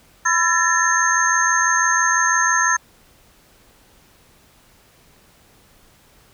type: tone cluster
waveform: sine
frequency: 1004 / 1344 / 1718 / 1804 / 6360 Hz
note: B5 / E6 / A6 / A6 / G8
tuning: +28 / +33 / -42 / +43 / +24 cents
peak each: -21 dBFS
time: 0.25-2.77 s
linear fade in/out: 10 ms
effects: pink hiss -53 dBFS RMS until 6.33 s